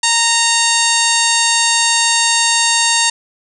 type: harmonic tone with a mistuned harmonic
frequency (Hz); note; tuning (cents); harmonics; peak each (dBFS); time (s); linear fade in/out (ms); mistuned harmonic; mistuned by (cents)
926; A#5; -12; 1 / 2 / 3 / 4 / 5 / 6 / 7 / 8 / 9 / 10; -19 / -20 / -20 / -19 / -19 / -25 / -20 / -19 / -24 / -24; 0.03-3.1; 5; 5; -29
effects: none